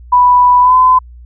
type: tone with pitch glide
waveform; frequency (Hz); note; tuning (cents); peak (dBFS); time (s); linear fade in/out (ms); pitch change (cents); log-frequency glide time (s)
sine; 987.8 to 1017.3; B5 to C6; 0 to -49; -4; 0.12-0.99; 10; +51; 0.61-0.75
effects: added 60 Hz sine -32 dBFS peak until 1.25 s